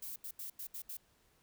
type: noise bursts at uneven times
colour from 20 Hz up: violet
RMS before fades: -44 dBFS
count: 6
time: 0.02-0.16 / 0.24-0.31 / 0.39-0.5 / 0.59-0.67 / 0.74-0.82 / 0.89-0.97 s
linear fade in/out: 5 ms
effects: pink hiss -71 dBFS RMS until 1.42 s